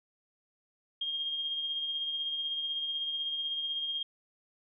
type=tone with tremolo; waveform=sine; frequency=3227 Hz; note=G7; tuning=50 cents sharp; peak=-30 dBFS; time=1.01-4.03 s; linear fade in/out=5 ms; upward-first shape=sine; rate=16 Hz; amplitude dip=35%; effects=none